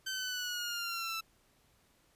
15% pulse linear sweep, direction down, 1547 to 1318.5 Hz, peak -29 dBFS, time 0.06-1.21 s, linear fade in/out 10 ms, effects pink hiss -69 dBFS RMS until 2.15 s + resampled to 32000 Hz

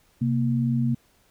sine tone pair together, 130.81 / 233.1 Hz, C3 / A#3, 0 / 0 cents, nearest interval minor seventh, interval 1000 cents, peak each -23 dBFS, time 0.21-0.95 s, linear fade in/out 10 ms, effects pink hiss -62 dBFS RMS until 1.3 s

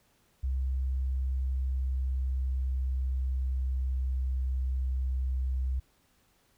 sine tone with pitch glide, 65.41 to 64.58 Hz, C2 to C2, 0 to -22 cents, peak -27 dBFS, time 0.43-5.8 s, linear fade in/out 10 ms, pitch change -22 cents, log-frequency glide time 0.59-4.37 s, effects pink hiss -68 dBFS RMS until 6.57 s

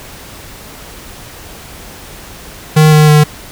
square tone with pitch steps, 154.6 / 152.65 / 150.72 Hz, D#3 / D#3 / D3, -11 / -33 / +45 cents, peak -4 dBFS, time 2.76-3.24 s, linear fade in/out 10 ms, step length 160 ms, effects pink hiss -32 dBFS RMS until 3.51 s

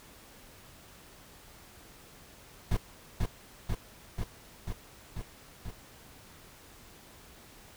brown noise with echo, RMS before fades -26 dBFS, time 2.71-2.77 s, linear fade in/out 5 ms, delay 490 ms, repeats 6, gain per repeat -2 dB, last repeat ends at 5.71 s, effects pink hiss -54 dBFS RMS until 7.76 s

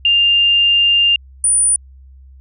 sine tone pair in turn, 2800 / 9418 Hz, F7 / D9, +4 / +4 cents, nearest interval octave + major sixth, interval 2100 cents, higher second, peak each -9 / -10 dBFS, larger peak first, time 0.05-1.16 / 1.44-1.76 s, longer first, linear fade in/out 2 ms, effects added 66 Hz sine -38 dBFS peak until 2.4 s

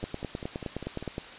two click trains, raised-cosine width 2 ms, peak -24 / -19 dBFS, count 6 / 12, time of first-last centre 0.03-1.026 / 0.04-1.181 s, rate 5.02 / 9.64 Hz, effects white hiss -44 dBFS RMS until 1.38 s + resampled to 8000 Hz

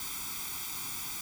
white noise with comb filter, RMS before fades -38 dBFS, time 0-1.21 s, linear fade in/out 2 ms, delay 0.86 ms, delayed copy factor +1, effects none

